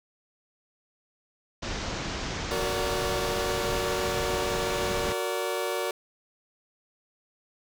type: low-pass noise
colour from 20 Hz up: pink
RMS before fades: -33 dBFS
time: 1.62-5.13 s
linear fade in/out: 10 ms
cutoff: 6800 Hz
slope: 48 dB/octave
type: chord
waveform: sawtooth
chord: Gb augmented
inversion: none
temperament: just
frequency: 370 / 462.5 / 578.1 Hz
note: Gb4 / Bb4 / D5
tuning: 0 / -14 / -27 cents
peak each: -28 dBFS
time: 2.51-5.91 s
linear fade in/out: 2 ms
effects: none